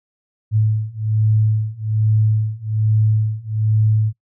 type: beating tone pair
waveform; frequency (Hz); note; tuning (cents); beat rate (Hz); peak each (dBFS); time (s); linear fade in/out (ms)
sine; 107.8 / 109; A2 / A2; -35 / -16; 1.2; -18 / -17; 0.51-4.13; 50
effects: noise-tail reverb RT60 0.1 s tail -22 dB re dry